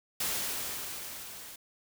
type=noise with level ramp; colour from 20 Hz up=white; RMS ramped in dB=-31 to -47 dBFS; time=0.2-1.56 s; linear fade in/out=5 ms; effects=none